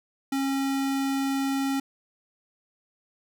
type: tone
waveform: square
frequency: 272.3 Hz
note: C#4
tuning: 31 cents flat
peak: -25 dBFS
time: 0.32-1.8 s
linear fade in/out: 5 ms
effects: none